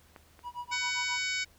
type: clicks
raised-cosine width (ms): 0.5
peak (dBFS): -32 / -37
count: 2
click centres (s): 0.162 / 0.392
type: tone with tremolo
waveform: triangle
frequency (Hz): 971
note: B5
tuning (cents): -30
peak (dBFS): -32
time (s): 0.43-1.23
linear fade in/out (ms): 50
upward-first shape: sine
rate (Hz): 7.5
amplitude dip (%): 100
type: harmonic tone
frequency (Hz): 750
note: F#5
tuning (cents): +23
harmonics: 2 / 3 / 4 / 5 / 6 / 7 / 8 / 9 / 10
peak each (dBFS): -38 / -32 / -42 / -41 / -42 / -39 / -47 / -43 / -46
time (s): 0.71-1.45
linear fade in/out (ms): 20
effects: added 78 Hz sine -62 dBFS peak until 1.58 s + pink hiss -62 dBFS RMS until 1.58 s